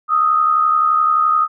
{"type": "tone pair together", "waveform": "sine", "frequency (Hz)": [1244, 1315.6], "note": ["D#6", "E6"], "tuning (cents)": [-1, -4], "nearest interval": "minor second", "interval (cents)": 97, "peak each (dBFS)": [-12, -20], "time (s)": [0.08, 1.48], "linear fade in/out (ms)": 50, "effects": []}